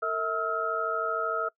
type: tone cluster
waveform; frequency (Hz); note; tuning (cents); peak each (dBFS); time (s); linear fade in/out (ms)
sine; 454.5 / 647 / 1290 / 1383; A#4 / E5 / E6 / F6; -44 / -32 / -38 / -17; -33 / -33 / -30 / -32; 0.02-1.49; 10
effects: noise-tail reverb RT60 0.1 s tail -22 dB re dry